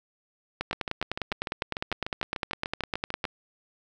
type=two click trains; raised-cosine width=0.3 ms; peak=-15 / -12 dBFS; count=18 / 27; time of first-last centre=0.73-3.252 / 0.61-3.242 s; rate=6.74 / 9.88 Hz; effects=none